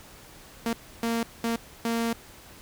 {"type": "tone bursts at uneven times", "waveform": "sawtooth", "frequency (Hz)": 230.7, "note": "A#3", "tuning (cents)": -18, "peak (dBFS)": -21, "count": 4, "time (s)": [[0.66, 0.73], [1.03, 1.23], [1.44, 1.56], [1.85, 2.13]], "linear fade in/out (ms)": 2, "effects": ["pink hiss -49 dBFS RMS until 2.61 s"]}